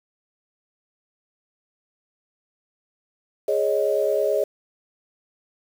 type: chord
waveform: sine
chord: Ab suspended fourth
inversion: none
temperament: just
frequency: 415.3 / 553.7 / 623 Hz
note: Ab4 / Db5 / Eb5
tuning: 0 / -2 / +2 cents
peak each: -23 dBFS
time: 3.48-4.44 s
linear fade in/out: 5 ms
effects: 7-bit